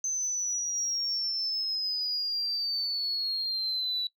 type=exponential sweep; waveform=sine; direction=down; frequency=6200 to 3930 Hz; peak=-27 dBFS; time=0.04-4.07 s; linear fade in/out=2 ms; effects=noise-tail reverb RT60 0.1 s tail -21 dB re dry + tanh soft clip ceiling -23 dBFS